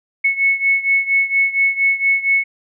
sine beating tone pair, 2200 / 2204.3 Hz, C#7 / C#7, -14 / -10 cents, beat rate 4.3 Hz, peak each -15 / -18 dBFS, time 0.24-2.44 s, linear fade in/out 10 ms, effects none

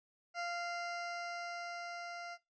20% pulse tone with level ramp, 694 Hz, F5, 11 cents flat, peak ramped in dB -32 to -39 dBFS, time 0.34-2.38 s, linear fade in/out 50 ms, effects noise-tail reverb RT60 0.2 s tail -18 dB re dry + resampled to 16000 Hz

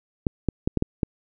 clicks, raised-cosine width 3 ms, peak -8 dBFS, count 6, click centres 0.268 / 0.487 / 0.675 / 0.773 / 0.824 / 1.032 s, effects none

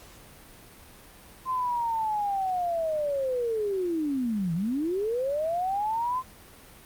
sine linear two-way sweep, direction down then up, 1046.5 to 158.8 to 1046.5 Hz, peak -25 dBFS, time 1.45-6.23 s, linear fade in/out 50 ms, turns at 4.54 s, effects pink hiss -50 dBFS RMS until 6.85 s + Opus 48 kbps

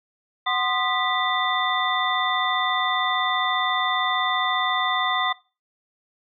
sine tone cluster, 742 / 1043 / 1229 / 1970 / 3563 Hz, F#5 / C6 / D#6 / B6 / A7, +5 / -6 / -22 / -5 / +21 cents, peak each -27 dBFS, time 0.46-5.33 s, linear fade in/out 10 ms, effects noise-tail reverb RT60 0.3 s tail -19 dB re dry

